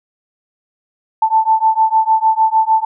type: beating tone pair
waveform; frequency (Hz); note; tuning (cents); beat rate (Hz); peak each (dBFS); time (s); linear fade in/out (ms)
sine; 880 / 886.6; A5 / A5; 0 / +13; 6.6; -13; 1.22-2.85; 5
effects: none